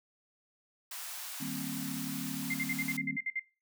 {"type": "high-pass noise", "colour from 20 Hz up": "white", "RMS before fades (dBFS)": -42, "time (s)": [0.91, 2.97], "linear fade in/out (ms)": 5, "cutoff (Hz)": 660, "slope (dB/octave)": 48}
{"type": "chord", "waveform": "sine", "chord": "C minor seventh", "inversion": "first", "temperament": "equal with one note detuned", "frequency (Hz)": [155.56, 196, 233.1, 266], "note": ["Eb3", "G3", "Bb3", "C4"], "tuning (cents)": [0, 0, 0, 29], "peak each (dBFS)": [-43, -44, -42, -39], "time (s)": [1.4, 3.17], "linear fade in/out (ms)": 10}
{"type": "tone bursts", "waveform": "sine", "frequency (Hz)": 2093, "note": "C7", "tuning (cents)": 0, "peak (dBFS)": -31, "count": 10, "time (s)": [2.5, 3.397], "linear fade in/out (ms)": 5, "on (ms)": 42, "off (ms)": 53}
{"effects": ["noise-tail reverb RT60 0.3 s tail -19 dB re dry"]}